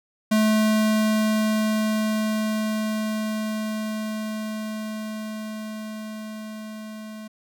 square tone with level ramp, 216.2 Hz, A3, 30 cents flat, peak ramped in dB -17 to -36 dBFS, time 0.31-7.28 s, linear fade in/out 10 ms, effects none

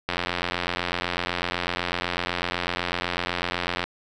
click train, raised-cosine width 0.3 ms, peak -9 dBFS, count 331, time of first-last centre 0.09-3.84 s, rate 88 Hz, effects none

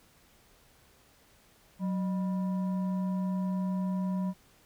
sine tone with frequency modulation, 185.7 Hz, F#3, 7 cents sharp, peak -28 dBFS, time 1.79-4.34 s, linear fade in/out 50 ms, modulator 795 Hz, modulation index 0.32, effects pink hiss -62 dBFS RMS until 4.65 s

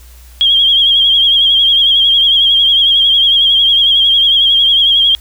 sine tone with vibrato, 3244 Hz, G#7, 41 cents flat, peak -6 dBFS, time 0.41-5.15 s, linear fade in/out 0 ms, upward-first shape sine, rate 11 Hz, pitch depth 52 cents each way, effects added 60 Hz sine -35 dBFS peak until 5.2 s + white hiss -44 dBFS RMS until 5.2 s

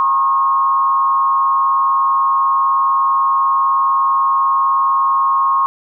sine tone with frequency modulation, 1084 Hz, C#6, 39 cents flat, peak -11 dBFS, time 0-5.66 s, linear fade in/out 0 ms, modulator 145 Hz, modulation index 0.52, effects none

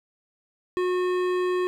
sine tone with hard clipping, 363.1 Hz, F#4, 33 cents flat, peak -24 dBFS, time 0.77-1.67 s, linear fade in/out 0 ms, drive 14 dB, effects none

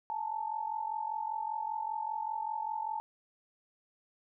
sine tone pair together, 856.9 / 902 Hz, A5 / A5, -46 / +43 cents, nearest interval minor second, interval 89 cents, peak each -36 / -36 dBFS, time 0.1-3 s, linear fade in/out 0 ms, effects none

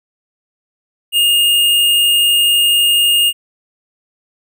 square tone, 2836 Hz, F7, 26 cents sharp, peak -10 dBFS, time 1.12-3.33 s, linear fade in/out 50 ms, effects none

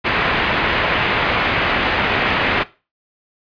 white low-pass noise, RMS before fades -18 dBFS, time 0.04-2.64 s, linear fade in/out 20 ms, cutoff 2700 Hz, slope 24 dB/octave, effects noise-tail reverb RT60 0.3 s tail -18 dB re dry + resampled to 11025 Hz

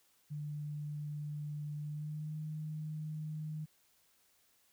sine tone with pitch glide, 148.5 to 154.27 Hz, D3 to D#3, +20 to -14 cents, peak -38 dBFS, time 0.3-3.66 s, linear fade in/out 20 ms, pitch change +66 cents, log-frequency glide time 1.79-2.36 s, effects white hiss -71 dBFS RMS until 4.72 s

